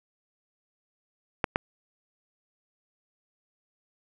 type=clicks; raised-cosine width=0.5 ms; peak=-8 dBFS; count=2; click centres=1.442 / 1.559 s; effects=none